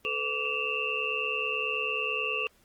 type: tone cluster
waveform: sine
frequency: 435.8 / 505 / 1159 / 2622 / 2764 Hz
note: A4 / B4 / D6 / E7 / F7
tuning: -17 / +39 / -23 / -10 / -19 cents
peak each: -36 / -39 / -37 / -33 / -31 dBFS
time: 0.05-2.47 s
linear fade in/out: 0 ms
effects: pink hiss -64 dBFS RMS until 2.64 s + Opus 24 kbps